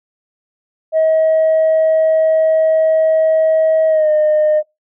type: tone with pitch glide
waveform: sine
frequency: 637 to 611.1 Hz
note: D#5 to D#5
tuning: +41 to -31 cents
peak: -8 dBFS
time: 0.92-4.63 s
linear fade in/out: 50 ms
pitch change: -72 cents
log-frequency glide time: 3.88-4.1 s
effects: noise-tail reverb RT60 0.2 s tail -23 dB re dry + tanh soft clip ceiling -7 dBFS